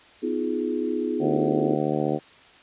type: chord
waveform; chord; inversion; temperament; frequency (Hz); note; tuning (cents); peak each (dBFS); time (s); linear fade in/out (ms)
sine; F half-diminished seventh; second; just; 251.4 / 314.3 / 349.2 / 419.1; Cb4 / Eb4 / F4 / Ab4; +31 / +18 / 0 / +16; -29; 0.22-1.76; 20
type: harmonic tone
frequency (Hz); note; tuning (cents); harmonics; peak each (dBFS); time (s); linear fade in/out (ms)
75.2; D2; +42; 2 / 3 / 4 / 5 / 6 / 7 / 8 / 9 / 10; -30 / -30 / -28 / -29 / -31 / -30 / -36 / -35 / -33; 1.19-2.2; 50
effects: white hiss -51 dBFS RMS until 2.62 s + resampled to 8000 Hz